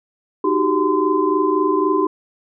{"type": "tone cluster", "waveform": "sine", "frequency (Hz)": [310.7, 373, 396.8, 1027], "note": ["D#4", "F#4", "G4", "C6"], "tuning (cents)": [-2, 14, 21, -33], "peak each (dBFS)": -20, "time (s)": [0.44, 2.07], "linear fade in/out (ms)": 5, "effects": []}